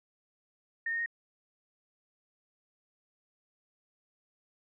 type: tone with pitch steps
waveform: sine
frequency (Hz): 1831 / 1845.9 / 1860.9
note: A#6 / A#6 / A#6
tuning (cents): -32 / -18 / -3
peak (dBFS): -30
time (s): 0.86-1.061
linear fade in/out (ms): 5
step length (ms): 67
effects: none